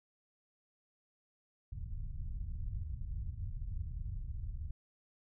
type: low-pass noise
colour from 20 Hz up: pink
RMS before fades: -40 dBFS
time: 1.72-4.71 s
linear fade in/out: 5 ms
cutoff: 110 Hz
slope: 24 dB/octave
effects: none